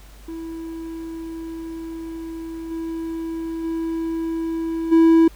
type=tone with level steps; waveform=triangle; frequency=327.9 Hz; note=E4; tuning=9 cents flat; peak=-27 / -23 / -20 / -8 dBFS; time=0.28-5.28 s; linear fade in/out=5 ms; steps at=2.7 / 3.63 / 4.91 s; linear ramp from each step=20 ms; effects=added 50 Hz sine -42 dBFS peak until 5.35 s + pink hiss -50 dBFS RMS until 5.35 s